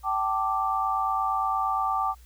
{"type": "chord", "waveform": "sine", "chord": "G suspended second", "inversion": "none", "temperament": "equal with one note detuned", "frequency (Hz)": [771.4, 880, 1174.7], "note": ["G5", "A5", "D6"], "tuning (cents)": [-28, 0, 0], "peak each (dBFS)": [-28, -30, -26], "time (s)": [0.03, 2.15], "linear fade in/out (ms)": 50, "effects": ["added 60 Hz sine -48 dBFS peak until 2.25 s", "white hiss -60 dBFS RMS until 2.25 s"]}